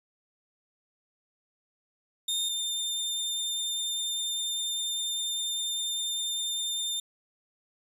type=tone pair in turn; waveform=sawtooth; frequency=3645 / 3605 Hz; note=A#7 / A7; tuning=-40 / +41 cents; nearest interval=unison; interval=19 cents; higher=first; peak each=-24 / -26 dBFS; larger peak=first; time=2.28-2.49 / 2.49-7 s; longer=second; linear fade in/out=5 ms; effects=resampled to 32000 Hz